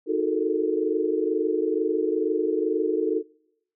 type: tone cluster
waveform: sine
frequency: 313.5 / 365.3 / 431.3 / 453.5 Hz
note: D#4 / F#4 / A4 / A#4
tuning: +13 / -22 / -35 / -48 cents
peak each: -27 dBFS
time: 0.06-3.23 s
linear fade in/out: 50 ms
effects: noise-tail reverb RT60 0.8 s tail -24 dB re dry